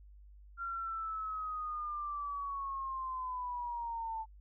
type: linear sweep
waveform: sine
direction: down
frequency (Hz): 1384 to 880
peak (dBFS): -36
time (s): 0.57-4.26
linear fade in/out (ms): 50
effects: added 50 Hz sine -53 dBFS peak until 4.4 s